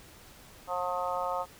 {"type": "harmonic tone", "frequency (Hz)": 179.4, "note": "F3", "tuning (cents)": 47, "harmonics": [3, 4, 5, 6, 7], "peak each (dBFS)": [-35, -35, -35, -38, -36], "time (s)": [0.67, 1.46], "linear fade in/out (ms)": 50, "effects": ["pink hiss -53 dBFS RMS until 1.59 s"]}